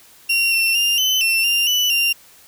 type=tone with pitch steps; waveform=35% pulse; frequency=2751 / 2708 / 2799 / 3035 / 2698 / 2788 / 2975 / 2778 Hz; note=F7 / E7 / F7 / F#7 / E7 / F7 / F#7 / F7; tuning=-27 / +46 / +3 / +43 / +40 / -4 / +9 / -10 cents; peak=-13 dBFS; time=0.29-2.13 s; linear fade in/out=10 ms; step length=230 ms; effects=white hiss -48 dBFS RMS until 2.47 s